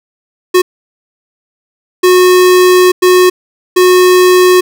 square tone bursts at uneven times, 364.6 Hz, F#4, 25 cents flat, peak -4 dBFS, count 4, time 0.54-0.62 / 2.03-2.92 / 3.02-3.3 / 3.76-4.61 s, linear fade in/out 10 ms, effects none

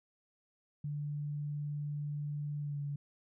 sine tone with pitch glide, 146.83 to 143.56 Hz, D3 to D3, 0 to -39 cents, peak -35 dBFS, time 0.84-2.96 s, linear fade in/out 5 ms, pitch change -39 cents, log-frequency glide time 2.6-2.79 s, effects none

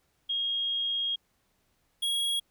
sine / square tone pair in turn, 3261 / 3308 Hz, G#7 / G#7, -32 / -8 cents, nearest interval unison, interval 24 cents, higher second, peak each -27 dBFS, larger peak neither, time 0.29-1.16 / 2.02-2.4 s, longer first, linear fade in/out 10 ms, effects pink hiss -72 dBFS RMS until 2.5 s

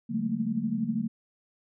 sine tone cluster, 142.2 / 181.3 / 199.9 / 216 / 228.3 Hz, C#3 / F#3 / G3 / A3 / A#3, +45 / -35 / +34 / -32 / -36 cents, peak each -38 / -36 / -36 / -32 / -29 dBFS, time 0.09-1.08 s, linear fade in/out 20 ms, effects none

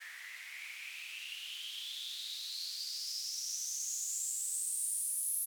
blue noise with band-pass filter sweep, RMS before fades -40 dBFS, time 0-5.46 s, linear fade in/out 20 ms, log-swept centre 1800 to 11000 Hz, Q 8.1, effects none

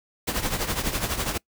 pink noise with tremolo, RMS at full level -24 dBFS, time 0.27-1.38 s, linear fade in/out 10 ms, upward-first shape triangle, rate 12 Hz, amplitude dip 75%, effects noise-tail reverb RT60 0.1 s tail -24 dB re dry

